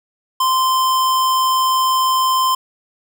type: tone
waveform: square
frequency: 1039 Hz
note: C6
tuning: 12 cents flat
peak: -14 dBFS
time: 0.4-2.55 s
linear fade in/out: 5 ms
effects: none